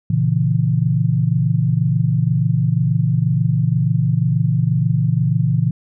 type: chord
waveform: sine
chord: A# diminished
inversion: none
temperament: equal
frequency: 116.54 / 138.59 / 164.81 Hz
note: A#2 / C#3 / E3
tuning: 0 / 0 / 0 cents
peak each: -18 dBFS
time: 0.1-5.71 s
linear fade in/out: 5 ms
effects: none